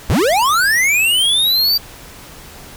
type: linear sweep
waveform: square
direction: up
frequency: 33.18 to 4699 Hz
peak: -12 dBFS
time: 0.09-1.78 s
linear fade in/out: 10 ms
effects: pink hiss -37 dBFS RMS until 2.76 s